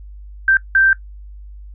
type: tone bursts at uneven times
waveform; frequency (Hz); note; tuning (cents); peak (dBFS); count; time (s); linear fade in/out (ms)
sine; 1566; G6; -2; -9; 2; 0.48-0.57 / 0.75-0.93; 2
effects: noise-tail reverb RT60 0.1 s tail -18 dB re dry + added 50 Hz sine -33 dBFS peak until 1.74 s